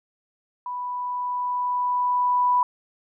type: tone with level ramp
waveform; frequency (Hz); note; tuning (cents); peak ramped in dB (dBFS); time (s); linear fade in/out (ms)
sine; 987.8; B5; 0; -28 to -16; 0.66-2.63; 2
effects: none